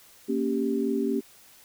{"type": "chord", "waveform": "sine", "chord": "G diminished", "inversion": "first", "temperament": "equal", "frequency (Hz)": [233.1, 277.2, 392], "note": ["Bb3", "Db4", "G4"], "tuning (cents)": [0, 0, 0], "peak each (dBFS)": -28, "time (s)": [0.28, 1.21], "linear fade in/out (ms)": 20, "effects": ["white hiss -54 dBFS RMS until 1.64 s"]}